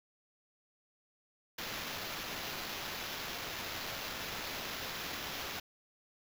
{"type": "noise with sample-and-hold", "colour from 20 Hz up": "white", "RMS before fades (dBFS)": -41, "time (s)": [1.58, 5.6], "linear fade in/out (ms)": 5, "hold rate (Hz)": 8820, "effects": []}